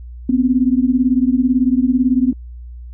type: beating tone pair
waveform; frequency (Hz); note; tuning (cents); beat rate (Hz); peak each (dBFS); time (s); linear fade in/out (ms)
sine; 246.7 / 264.7; B3 / C4; -2 / +20; 18; -14 / -15; 0.29-2.33; 5
effects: added 60 Hz sine -30 dBFS peak until 2.93 s